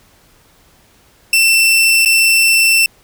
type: tone with dropouts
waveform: sawtooth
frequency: 2683 Hz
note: E7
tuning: 30 cents sharp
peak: -5 dBFS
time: 1.33-2.86 s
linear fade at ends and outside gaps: 2 ms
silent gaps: 2.05-2.058 s
effects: pink hiss -50 dBFS RMS until 3.03 s

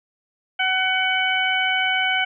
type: harmonic tone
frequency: 751 Hz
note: F#5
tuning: 26 cents sharp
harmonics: 1 / 2 / 3 / 4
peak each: -25 / -23 / -23 / -24 dBFS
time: 0.59-2.25 s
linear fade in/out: 10 ms
effects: none

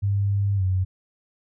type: tone with pitch glide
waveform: sine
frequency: 100 to 93.3 Hz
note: G2 to F#2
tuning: +35 to +15 cents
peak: -19 dBFS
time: 0.02-0.85 s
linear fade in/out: 20 ms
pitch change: -120 cents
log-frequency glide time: 0.56-0.63 s
effects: none

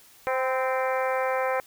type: harmonic tone with a mistuned harmonic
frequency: 260.6 Hz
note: C4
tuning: 7 cents flat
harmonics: 2 / 3 / 4 / 5 / 6 / 7 / 8 / 9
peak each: -26 / -30 / -32 / -34 / -36 / -37 / -38 / -39 dBFS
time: 0.27-1.6 s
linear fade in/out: 0 ms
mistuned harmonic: 4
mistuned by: -27 cents
effects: white hiss -54 dBFS RMS until 1.66 s

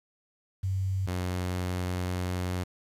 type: tone pair in turn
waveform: sine / sawtooth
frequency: 95.4 / 90.51 Hz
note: G2 / F#2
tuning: -47 / -38 cents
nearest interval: minor second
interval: 91 cents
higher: first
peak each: -26 / -25 dBFS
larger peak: second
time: 0.63-1.07 / 1.07-2.64 s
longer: second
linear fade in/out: 10 ms
effects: resampled to 32000 Hz + 9-bit

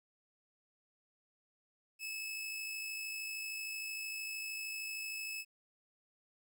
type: tone with amplitude modulation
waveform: sawtooth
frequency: 2600 Hz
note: E7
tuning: 24 cents flat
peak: -35 dBFS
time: 1.99-5.45 s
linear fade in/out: 50 ms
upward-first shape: sine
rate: 53.1 Hz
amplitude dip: 30%
effects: 12-bit

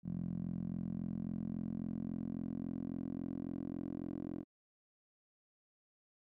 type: tone with band-pass filter sweep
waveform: 10% pulse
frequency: 43.65 Hz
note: F1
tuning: in tune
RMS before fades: -41 dBFS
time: 0.03-4.45 s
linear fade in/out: 50 ms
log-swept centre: 180 to 310 Hz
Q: 3.1
effects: none

